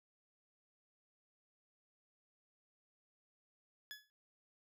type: tone with exponential decay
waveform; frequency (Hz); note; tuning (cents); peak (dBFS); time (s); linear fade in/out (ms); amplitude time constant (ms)
20% pulse; 1700; G#6; +40; -38; 3.91-4.1; 0; 40
effects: none